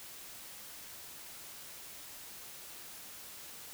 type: silence
effects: white hiss -49 dBFS RMS until 3.73 s